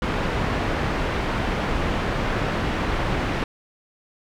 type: low-pass noise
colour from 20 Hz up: pink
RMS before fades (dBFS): -24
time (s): 0.02-3.44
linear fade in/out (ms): 2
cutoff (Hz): 2300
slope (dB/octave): 12
effects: none